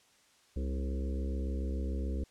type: harmonic tone with a mistuned harmonic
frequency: 67 Hz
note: C2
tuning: 42 cents sharp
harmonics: 1 / 3 / 4 / 5 / 6 / 7 / 8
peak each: -32 / -42 / -44 / -46 / -48 / -49 / -50 dBFS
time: 0.56-2.24 s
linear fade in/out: 5 ms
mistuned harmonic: 6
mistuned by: +37 cents
effects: white hiss -65 dBFS RMS until 2.3 s + low-pass 8000 Hz 12 dB/octave